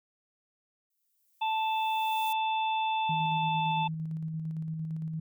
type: noise with exponential growth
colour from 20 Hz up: violet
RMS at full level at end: -41 dBFS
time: 0.9-2.33 s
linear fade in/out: 5 ms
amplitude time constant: 310 ms
type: harmonic tone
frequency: 880 Hz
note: A5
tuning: in tune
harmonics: 1 / 3 / 4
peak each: -27 / -37 / -39 dBFS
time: 1.41-3.88 s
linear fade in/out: 10 ms
type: tone with tremolo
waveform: sine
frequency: 159.6 Hz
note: D#3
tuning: 44 cents sharp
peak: -31 dBFS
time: 3.09-5.2 s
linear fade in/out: 5 ms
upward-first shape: square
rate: 8.8 Hz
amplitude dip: 25%
effects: none